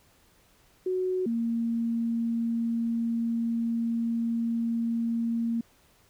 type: tone pair in turn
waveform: sine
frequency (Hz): 370 / 231.2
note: F#4 / A#3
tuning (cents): 0 / -14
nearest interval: minor sixth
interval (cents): 814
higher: first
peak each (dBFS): -25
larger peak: neither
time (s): 0.86-1.26 / 1.26-5.61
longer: second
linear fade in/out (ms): 5
effects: pink hiss -62 dBFS RMS until 6.09 s